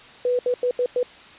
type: tone bursts at uneven times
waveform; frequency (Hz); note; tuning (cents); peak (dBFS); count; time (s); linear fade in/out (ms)
sine; 493.9; B4; 0; -18; 5; 0.25-0.39 / 0.46-0.54 / 0.63-0.71 / 0.79-0.86 / 0.96-1.03; 2
effects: white hiss -45 dBFS RMS until 1.38 s + resampled to 8000 Hz